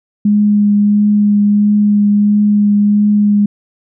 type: tone with vibrato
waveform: sine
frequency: 206.7 Hz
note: G#3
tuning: 8 cents flat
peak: -7 dBFS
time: 0.25-3.46 s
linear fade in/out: 5 ms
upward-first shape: triangle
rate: 1.5 Hz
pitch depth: 14 cents each way
effects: none

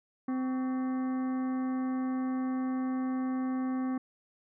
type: harmonic tone with a mistuned harmonic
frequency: 258.6 Hz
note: C4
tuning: 20 cents flat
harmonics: 1 / 2 / 3 / 4 / 5 / 6 / 7 / 8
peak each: -29 / -47 / -44 / -45 / -55 / -56 / -54 / -59 dBFS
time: 0.28-3.98 s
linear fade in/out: 5 ms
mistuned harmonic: 4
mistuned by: +150 cents
effects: none

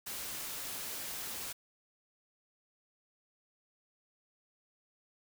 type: noise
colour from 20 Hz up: white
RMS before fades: -41 dBFS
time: 0.06-1.53 s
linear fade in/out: 10 ms
effects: none

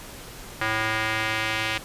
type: tone with band-pass filter sweep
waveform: square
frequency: 110 Hz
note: A2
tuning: in tune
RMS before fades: -26 dBFS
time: 0.61-1.78 s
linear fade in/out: 5 ms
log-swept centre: 1700 to 2600 Hz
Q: 1.6
effects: pink hiss -41 dBFS RMS until 1.84 s + resampled to 32000 Hz

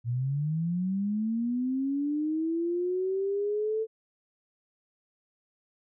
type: linear sweep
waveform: sine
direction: up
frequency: 114.9 to 446.1 Hz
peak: -26 dBFS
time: 0.04-3.87 s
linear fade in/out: 50 ms
effects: none

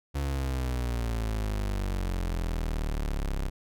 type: exponential sweep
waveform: 35% pulse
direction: down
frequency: 71.3 to 32.76 Hz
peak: -26 dBFS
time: 0.14-3.5 s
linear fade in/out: 20 ms
effects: none

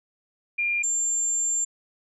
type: tone pair in turn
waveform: sine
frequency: 2400 / 7318 Hz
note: D7 / A#8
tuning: +37 / -33 cents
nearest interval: octave + perfect fifth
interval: 1930 cents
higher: second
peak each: -22 dBFS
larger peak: neither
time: 0.58-0.83 / 0.83-1.65 s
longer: second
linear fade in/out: 10 ms
effects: none

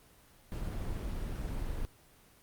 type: noise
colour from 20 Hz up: brown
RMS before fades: -36 dBFS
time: 0.52-1.85 s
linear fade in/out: 0 ms
effects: pink hiss -61 dBFS RMS until 2.42 s + Opus 24 kbps

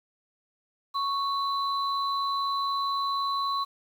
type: tone pair together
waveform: sine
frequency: 1108.7 / 4008 Hz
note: C#6 / B7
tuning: 0 / +25 cents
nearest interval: octave + minor seventh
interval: 2225 cents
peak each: -26 / -34 dBFS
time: 0.94-3.65 s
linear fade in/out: 20 ms
effects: 9-bit

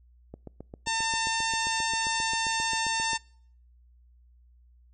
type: click train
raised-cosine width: 2 ms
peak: -27 dBFS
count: 22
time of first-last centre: 0.34-3.133 s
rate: 7.52 Hz
type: harmonic tone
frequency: 901 Hz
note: A5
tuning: 41 cents sharp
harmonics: 1 / 2 / 3 / 4 / 5 / 6 / 7 / 8 / 9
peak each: -30 / -33 / -35 / -36 / -37 / -38 / -38 / -39 / -40 dBFS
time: 0.86-3.18 s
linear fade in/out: 20 ms
effects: noise-tail reverb RT60 0.6 s tail -26 dB re dry + added 60 Hz sine -55 dBFS peak until 4.93 s

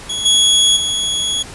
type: tone with level steps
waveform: sawtooth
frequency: 3348 Hz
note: G#7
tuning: 13 cents sharp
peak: -16 / -6 / -13 dBFS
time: 0.09-1.43 s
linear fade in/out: 10 ms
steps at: 0.25 / 0.76 s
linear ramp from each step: 10 ms
effects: pink hiss -34 dBFS RMS until 1.54 s + resampled to 24000 Hz

